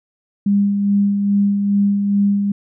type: tone with tremolo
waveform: sine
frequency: 201.4 Hz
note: G3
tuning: 47 cents sharp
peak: -11 dBFS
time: 0.46-2.52 s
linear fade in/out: 5 ms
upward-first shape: sine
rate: 2.4 Hz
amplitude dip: 40%
effects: none